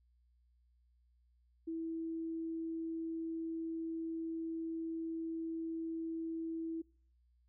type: tone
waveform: sine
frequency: 326.9 Hz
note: E4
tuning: 14 cents flat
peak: -37 dBFS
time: 1.67-6.82 s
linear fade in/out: 10 ms
effects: noise-tail reverb RT60 0.5 s tail -26 dB re dry + added 60 Hz sine -68 dBFS peak until 7.48 s